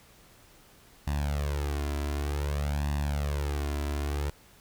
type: tone with flanger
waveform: sawtooth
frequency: 72.4 Hz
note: D2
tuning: 24 cents flat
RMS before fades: -30 dBFS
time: 1.07-4.3 s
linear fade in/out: 5 ms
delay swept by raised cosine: 1.1 to 3 ms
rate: 0.54 Hz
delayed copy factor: +0.85
effects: pink hiss -57 dBFS RMS until 4.6 s